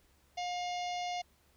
harmonic tone with a mistuned harmonic, 712 Hz, F5, 33 cents sharp, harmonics 1 / 3 / 4 / 5 / 6 / 7 / 8 / 9, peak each -35 / -45 / -47 / -49 / -51 / -52 / -53 / -54 dBFS, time 0.37-1.22 s, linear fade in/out 10 ms, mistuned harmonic 5, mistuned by -32 cents, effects added 70 Hz sine -69 dBFS peak until 1.56 s + pink hiss -69 dBFS RMS until 1.56 s

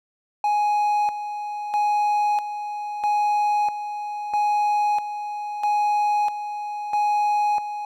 triangle tone with tremolo, 833 Hz, G#5, 5 cents sharp, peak -16 dBFS, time 0.44-7.85 s, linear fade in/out 2 ms, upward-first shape square, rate 0.77 Hz, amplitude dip 65%, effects none

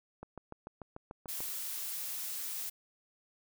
click train, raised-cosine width 1 ms, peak -30 dBFS, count 9, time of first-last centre 0.23-1.405 s, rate 6.81 Hz
blue noise, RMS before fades -39 dBFS, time 1.28-2.7 s, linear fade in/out 10 ms
effects none

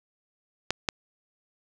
clicks, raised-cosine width 0.2 ms, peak -7 dBFS, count 2, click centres 0.706 / 0.888 s, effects none

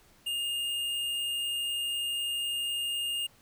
sine tone with tanh clipping, 2828 Hz, F7, 21 cents sharp, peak -31 dBFS, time 0.26-3.27 s, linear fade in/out 10 ms, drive 16 dB, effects pink hiss -61 dBFS RMS until 3.41 s

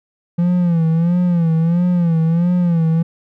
triangle tone with vibrato, 170 Hz, F3, 46 cents flat, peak -10 dBFS, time 0.38-3.03 s, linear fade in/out 10 ms, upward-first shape sine, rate 1.5 Hz, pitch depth 90 cents each way, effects none

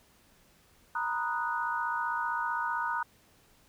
sine chord, B major seventh, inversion third, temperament equal with one note detuned, 932.3 / 987.8 / 1244.5 / 1475.7 Hz, A#5 / B5 / D#6 / F#6, 0 / 0 / 0 / -5 cents, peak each -33 / -38 / -35 / -34 dBFS, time 0.95-3.03 s, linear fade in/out 5 ms, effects pink hiss -63 dBFS RMS until 3.68 s

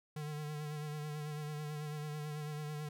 square tone with vibrato, 150.3 Hz, D3, 40 cents sharp, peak -40 dBFS, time 0.16-2.89 s, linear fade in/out 5 ms, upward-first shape sine, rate 9.1 Hz, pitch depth 33 cents each way, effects none

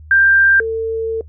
sine tone pair in turn, 1584 / 448.9 Hz, G6 / A4, +18 / +35 cents, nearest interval octave + minor seventh, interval 2183 cents, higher first, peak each -8 / -16 dBFS, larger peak first, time 0.11-0.6 / 0.6-1.21 s, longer second, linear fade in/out 2 ms, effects noise-tail reverb RT60 0.1 s tail -20 dB re dry + added 77 Hz sine -35 dBFS peak until 1.28 s

